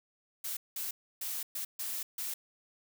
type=noise bursts at uneven times; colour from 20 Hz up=blue; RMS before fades=-37 dBFS; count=6; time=0.44-0.57 / 0.76-0.91 / 1.21-1.43 / 1.55-1.65 / 1.79-2.03 / 2.18-2.34 s; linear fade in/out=5 ms; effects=none